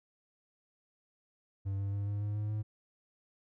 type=tone with pitch steps; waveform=triangle; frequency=97.9 / 99.32 / 100.77 / 102.23 / 103.72 / 105.23 / 106.76 Hz; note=G2 / G2 / G2 / G#2 / G#2 / G#2 / G#2; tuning=-2 / +23 / +48 / -27 / -2 / +23 / +48 cents; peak=-30 dBFS; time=1.65-2.63 s; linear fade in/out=20 ms; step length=140 ms; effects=none